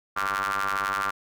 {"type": "ring-modulated tone", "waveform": "sawtooth", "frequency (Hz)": 98, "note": "G2", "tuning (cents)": 0, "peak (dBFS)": -18, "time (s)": [0.16, 1.11], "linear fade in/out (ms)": 10, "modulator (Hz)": 1280, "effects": []}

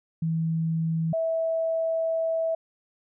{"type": "tone pair in turn", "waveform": "sine", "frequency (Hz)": [162.6, 652.8], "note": ["E3", "E5"], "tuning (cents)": [-23, -17], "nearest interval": "2 octaves", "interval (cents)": 2406, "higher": "second", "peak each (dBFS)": -23, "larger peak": "neither", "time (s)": [[0.22, 1.13], [1.13, 2.55]], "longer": "second", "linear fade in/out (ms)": 5, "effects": []}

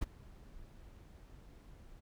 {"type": "noise with ADSR envelope", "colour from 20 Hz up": "brown", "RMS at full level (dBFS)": -32, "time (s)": [0.01, 2.01], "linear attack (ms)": 15, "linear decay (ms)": 21, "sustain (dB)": -23, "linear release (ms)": 27, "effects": []}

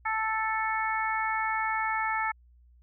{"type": "harmonic tone", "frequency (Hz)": 440, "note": "A4", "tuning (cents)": 0, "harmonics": [2, 3, 4, 5], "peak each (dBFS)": [-30, -32, -33, -34], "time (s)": [0.05, 2.32], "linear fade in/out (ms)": 10, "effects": ["added 60 Hz sine -55 dBFS peak until 2.82 s"]}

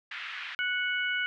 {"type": "band-pass noise", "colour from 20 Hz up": "pink", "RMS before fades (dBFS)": -39, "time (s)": [0.11, 0.55], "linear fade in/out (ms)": 5, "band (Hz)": [1500, 3000], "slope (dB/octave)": 24}
{"type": "harmonic tone", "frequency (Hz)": 738, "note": "F#5", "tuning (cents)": -5, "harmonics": [2, 3, 4], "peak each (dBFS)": [-29, -33, -35], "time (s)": [0.59, 1.26], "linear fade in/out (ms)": 0}
{"effects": []}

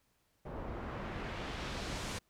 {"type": "noise with low-pass filter sweep", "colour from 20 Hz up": "pink", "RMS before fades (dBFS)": -41, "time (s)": [0.45, 2.19], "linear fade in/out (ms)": 10, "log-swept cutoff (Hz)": [830, 8500], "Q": 0.82, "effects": ["pink hiss -75 dBFS RMS until 2.29 s"]}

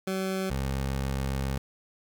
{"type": "tone pair in turn", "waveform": "20% pulse", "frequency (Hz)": [190, 67.18], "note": ["F#3", "C2"], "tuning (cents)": [46, 46], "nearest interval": "octave + tritone", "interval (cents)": 1800, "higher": "first", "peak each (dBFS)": -23, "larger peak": "neither", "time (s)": [[0.07, 0.5], [0.5, 1.58]], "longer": "second", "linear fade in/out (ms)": 5, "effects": ["10-bit"]}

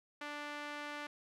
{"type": "tone with band-pass filter", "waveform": "sawtooth", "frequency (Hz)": 293.7, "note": "D4", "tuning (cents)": 0, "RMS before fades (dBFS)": -44, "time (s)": [0.21, 1.07], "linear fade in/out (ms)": 5, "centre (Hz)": 1800, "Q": 0.95, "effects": []}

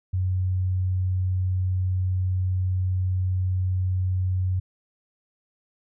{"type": "tone", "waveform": "sine", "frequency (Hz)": 92.5, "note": "F#2", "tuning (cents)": 0, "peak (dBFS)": -21, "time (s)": [0.13, 4.6], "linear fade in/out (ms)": 10, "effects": []}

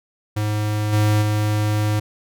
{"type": "tone with level steps", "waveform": "square", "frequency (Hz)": 105.8, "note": "G#2", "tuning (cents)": 33, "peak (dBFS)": [-20, -15, -18], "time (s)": [0.36, 2], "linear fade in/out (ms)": 10, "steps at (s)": [0.92, 1.21], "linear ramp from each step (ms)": 20, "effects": []}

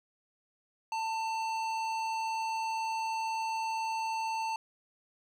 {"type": "tone with hard clipping", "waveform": "triangle", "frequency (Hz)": 893, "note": "A5", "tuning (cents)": 25, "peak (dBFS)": -33, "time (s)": [0.92, 4.56], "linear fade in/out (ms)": 2, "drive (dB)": 17, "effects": []}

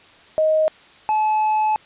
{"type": "tone pair in turn", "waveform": ["sine", "triangle"], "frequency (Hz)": [626, 860.4], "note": ["D#5", "A5"], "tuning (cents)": [10, -39], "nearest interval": "tritone", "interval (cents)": 551, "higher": "second", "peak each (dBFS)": -14, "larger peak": "neither", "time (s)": [[0.38, 0.68], [1.09, 1.76]], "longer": "second", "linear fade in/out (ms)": 0, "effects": ["white hiss -48 dBFS RMS until 1.85 s", "resampled to 8000 Hz"]}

